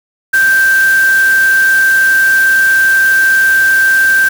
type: tone in noise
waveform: sine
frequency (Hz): 1568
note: G6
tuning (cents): 0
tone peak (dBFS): -6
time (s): 0.33-4.29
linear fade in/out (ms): 10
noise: white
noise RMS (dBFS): -23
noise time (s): 0.33-4.29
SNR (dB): +14
effects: none